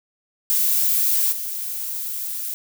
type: noise with level steps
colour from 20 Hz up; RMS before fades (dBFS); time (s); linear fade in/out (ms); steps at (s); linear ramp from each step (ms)
violet; -19 / -28; 0.5-2.54; 0; 1.31; 20
effects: none